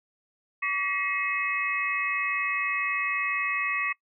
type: tone cluster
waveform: sine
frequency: 1142 / 1921 / 2145 / 2563 Hz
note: D6 / B6 / C7 / E7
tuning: -49 / -48 / +42 / -49 cents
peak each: -31 dBFS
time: 0.62-3.93 s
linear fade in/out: 10 ms
effects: noise-tail reverb RT60 0.1 s tail -23 dB re dry